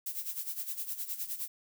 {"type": "noise with tremolo", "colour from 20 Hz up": "violet", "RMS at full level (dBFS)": -35, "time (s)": [0.06, 1.48], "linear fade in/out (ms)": 5, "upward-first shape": "sine", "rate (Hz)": 9.7, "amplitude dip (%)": 75, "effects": []}